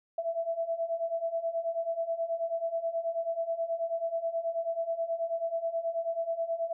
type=beating tone pair; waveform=sine; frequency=659.3 / 668.6 Hz; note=E5 / E5; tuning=0 / +24 cents; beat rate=9.3 Hz; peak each=-34 / -31 dBFS; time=0.18-6.73 s; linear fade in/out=5 ms; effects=none